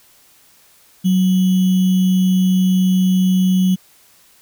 sine tone with sample-and-hold, 185.7 Hz, F#3, 7 cents sharp, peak -11 dBFS, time 1.04-3.76 s, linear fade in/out 20 ms, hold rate 3150 Hz, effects white hiss -51 dBFS RMS until 4.41 s

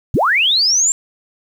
sine linear sweep, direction up, 56.6 to 7459 Hz, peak -11 dBFS, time 0.14-0.92 s, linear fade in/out 0 ms, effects 7-bit

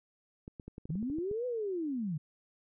clicks, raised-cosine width 3 ms, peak -31 dBFS, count 11, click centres 0.479 / 0.598 / 0.68 / 0.781 / 0.855 / 0.904 / 0.955 / 1.028 / 1.1 / 1.185 / 1.313 s
sine linear two-way sweep, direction up then down, 140.9 to 507 to 140.9 Hz, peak -32 dBFS, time 0.89-2.18 s, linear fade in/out 10 ms, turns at 1.46 s
effects none

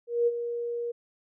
sine tone with ADSR envelope, 473.7 Hz, A#4, 28 cents sharp, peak -19 dBFS, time 0.07-0.92 s, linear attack 200 ms, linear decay 35 ms, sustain -10 dB, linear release 13 ms, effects none

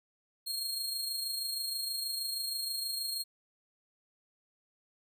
sawtooth tone with amplitude modulation, 4246 Hz, C8, 25 cents sharp, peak -29 dBFS, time 0.46-3.24 s, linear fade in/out 20 ms, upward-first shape sine, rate 26.3 Hz, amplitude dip 40%, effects none

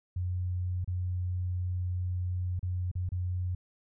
sine tone with dropouts, 90.3 Hz, F#2, 42 cents flat, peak -29 dBFS, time 0.16-3.55 s, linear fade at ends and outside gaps 5 ms, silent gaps 0.845-0.876 / 2.594-2.628 / 2.915-2.953 / 3.091-3.119 s, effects none

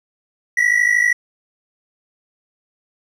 triangle tone pair together, 1915 / 1967.7 Hz, A#6 / B6, +46 / -7 cents, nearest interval unison, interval 47 cents, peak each -14 dBFS, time 0.57-1.13 s, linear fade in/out 5 ms, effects resampled to 32000 Hz

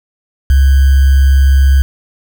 sine tone with sample-and-hold, 67.8 Hz, C#2, 38 cents flat, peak -4 dBFS, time 0.5-1.82 s, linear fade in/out 0 ms, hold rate 1575 Hz, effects none

